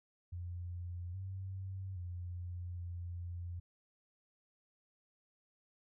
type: tone with pitch steps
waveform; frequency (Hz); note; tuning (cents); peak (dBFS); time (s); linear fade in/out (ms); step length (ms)
sine; 87.9 / 95.2 / 88.4 / 87.3; F2 / F#2 / F2 / F2; +12 / +50 / +22 / 0; -40; 0.32-3.6; 10; 820
effects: none